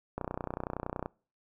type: click train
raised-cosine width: 1 ms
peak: -20 dBFS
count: 28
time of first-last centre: 0.18-1.059 s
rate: 30.7 Hz
effects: noise-tail reverb RT60 0.4 s tail -25 dB re dry